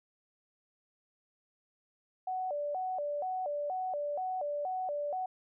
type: tone with vibrato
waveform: sine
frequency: 659.3 Hz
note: E5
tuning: in tune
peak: -32 dBFS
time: 2.27-5.26 s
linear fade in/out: 5 ms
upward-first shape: square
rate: 2.1 Hz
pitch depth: 210 cents each way
effects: none